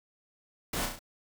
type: noise with echo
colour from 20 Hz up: pink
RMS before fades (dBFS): -33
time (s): 0.73-0.86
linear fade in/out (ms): 5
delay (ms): 33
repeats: 4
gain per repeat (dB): -4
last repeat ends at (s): 0.992
effects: none